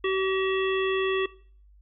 harmonic tone with a mistuned harmonic, 381.8 Hz, G4, 46 cents flat, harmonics 1 / 3 / 5 / 7 / 9, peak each -24 / -32 / -33 / -35 / -37 dBFS, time 0.04-1.26 s, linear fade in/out 5 ms, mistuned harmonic 9, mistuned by -43 cents, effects noise-tail reverb RT60 0.5 s tail -21 dB re dry + added 50 Hz sine -52 dBFS peak until 1.81 s

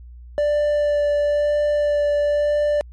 triangle tone with vibrato, 587.3 Hz, D5, in tune, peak -14 dBFS, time 0.38-2.81 s, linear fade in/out 0 ms, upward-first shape sine, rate 1 Hz, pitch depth 10 cents each way, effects added 60 Hz sine -37 dBFS peak until 2.92 s + MP3 48 kbps

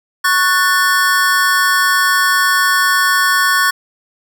square chord, F# minor, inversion second, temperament just, 1110 / 1480 / 1776 Hz, C#6 / F#6 / A6, +2 / 0 / +16 cents, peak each -16 dBFS, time 0.24-3.71 s, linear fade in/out 10 ms, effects none

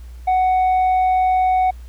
sine tone with tanh clipping, 743 Hz, F#5, 7 cents sharp, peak -14 dBFS, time 0.27-1.71 s, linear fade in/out 10 ms, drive 3 dB, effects added 60 Hz sine -33 dBFS peak until 1.88 s + pink hiss -53 dBFS RMS until 1.88 s

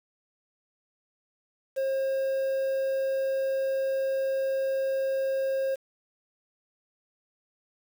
triangle tone with quantisation, 536 Hz, C5, 42 cents sharp, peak -23 dBFS, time 1.76-5.76 s, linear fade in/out 20 ms, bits 8, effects none

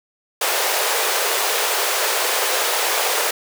pink high-pass noise, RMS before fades -20 dBFS, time 0.41-3.31 s, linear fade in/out 5 ms, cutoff 410 Hz, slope 48 dB/octave, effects none

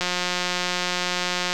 click train, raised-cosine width 0.2 ms, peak -7 dBFS, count 273, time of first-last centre 0.01-1.53 s, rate 179 Hz, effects none

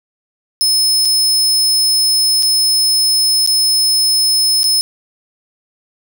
sawtooth tone with dropouts, 5200 Hz, E8, 24 cents flat, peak -8 dBFS, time 0.61-4.81 s, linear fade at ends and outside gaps 0 ms, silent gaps 1.051-1.055 / 2.425-2.43 / 3.463-3.474 / 4.632-4.641 s, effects none

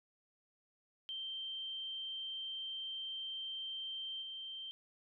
sine tone with level steps, 3136 Hz, G7, in tune, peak -40 / -43 dBFS, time 1.09-4.71 s, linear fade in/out 0 ms, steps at 4.21 s, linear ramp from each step 20 ms, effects none

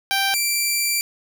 10% pulse tone pair in turn, 784 / 2349 Hz, G5 / D7, 0 / 0 cents, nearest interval octave + perfect fifth, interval 1900 cents, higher second, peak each -10 dBFS, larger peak neither, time 0.11-0.34 / 0.34-1.01 s, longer second, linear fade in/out 0 ms, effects none

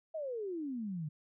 sine exponential sweep, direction down, 659.3 to 144.8 Hz, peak -36 dBFS, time 0.14-1.09 s, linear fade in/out 10 ms, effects none

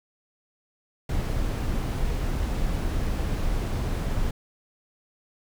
brown noise, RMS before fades -26 dBFS, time 1.09-4.31 s, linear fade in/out 5 ms, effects none

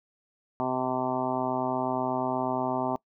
harmonic tone, 128.3 Hz, C3, 34 cents flat, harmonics 1 / 2 / 3 / 4 / 5 / 6 / 7 / 8 / 9, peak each -40 / -32 / -35 / -44 / -32 / -34 / -32 / -38 / -39 dBFS, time 0.6-2.96 s, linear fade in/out 0 ms, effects noise-tail reverb RT60 0.1 s tail -22 dB re dry

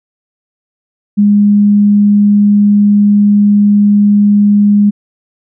sine tone, 205.3 Hz, G#3, 20 cents flat, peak -4 dBFS, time 1.17-4.91 s, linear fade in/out 20 ms, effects none

